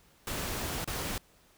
pink noise with dropouts, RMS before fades -35 dBFS, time 0.27-1.18 s, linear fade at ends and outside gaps 2 ms, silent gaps 0.845-0.875 s, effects pink hiss -63 dBFS RMS until 1.57 s

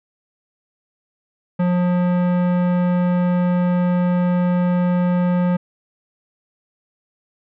sine tone with tanh clipping, 178.2 Hz, F3, 35 cents sharp, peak -17 dBFS, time 1.59-5.57 s, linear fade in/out 10 ms, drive 17 dB, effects none

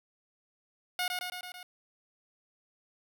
10% pulse tone with echo, 723 Hz, F#5, 40 cents flat, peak -21 dBFS, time 0.99-1.08 s, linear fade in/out 2 ms, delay 110 ms, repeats 5, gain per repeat -3 dB, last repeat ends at 1.63 s, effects none

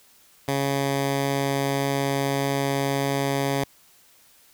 10% pulse tone, 138.59 Hz, C#3, in tune, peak -14 dBFS, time 0.48-3.64 s, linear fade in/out 2 ms, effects white hiss -56 dBFS RMS until 4.53 s

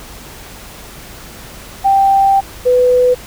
sine tone pair in turn, 784 / 497.9 Hz, G5 / B4, 0 / +14 cents, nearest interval minor sixth, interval 786 cents, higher first, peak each -7 / -7 dBFS, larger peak neither, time 1.84-2.41 / 2.65-3.15 s, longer first, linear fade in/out 20 ms, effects added 50 Hz sine -39 dBFS peak until 3.26 s + pink hiss -34 dBFS RMS until 3.26 s

